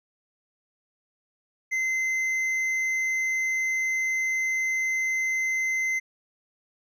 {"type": "tone with hard clipping", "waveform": "sine", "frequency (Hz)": 2064, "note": "C7", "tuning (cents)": -24, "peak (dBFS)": -25, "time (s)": [1.71, 6], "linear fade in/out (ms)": 20, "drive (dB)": 5, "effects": []}